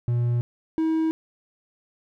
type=tone pair in turn; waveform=triangle; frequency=120 / 320.4 Hz; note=B2 / E4; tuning=-49 / -49 cents; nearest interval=octave + perfect fourth; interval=1700 cents; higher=second; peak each=-18 dBFS; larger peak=neither; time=0.08-0.41 / 0.78-1.11 s; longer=neither; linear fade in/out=0 ms; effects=none